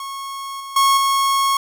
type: tone with level steps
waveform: 45% pulse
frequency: 1095 Hz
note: C#6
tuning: 22 cents flat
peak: -27 / -30 / -12 / -15 dBFS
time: 0-1.57 s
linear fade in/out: 2 ms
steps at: 0.6 / 0.76 / 0.97 s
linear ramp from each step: 5 ms
effects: none